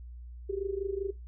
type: tone with amplitude modulation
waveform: sine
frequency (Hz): 392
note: G4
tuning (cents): 0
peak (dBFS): -27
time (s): 0.49-1.11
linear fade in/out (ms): 10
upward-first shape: sine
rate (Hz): 25.1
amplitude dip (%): 90
effects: noise-tail reverb RT60 0.2 s tail -19 dB re dry + added 60 Hz sine -42 dBFS peak until 1.27 s